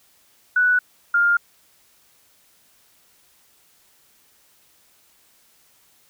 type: tone pair in turn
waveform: sine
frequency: 1480 / 1405.4 Hz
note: F#6 / F6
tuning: 0 / +10 cents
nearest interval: minor second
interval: 90 cents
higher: first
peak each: -14 dBFS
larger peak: neither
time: 0.56-0.79 / 1.14-1.37 s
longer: neither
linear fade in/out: 5 ms
effects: white hiss -58 dBFS RMS until 6.09 s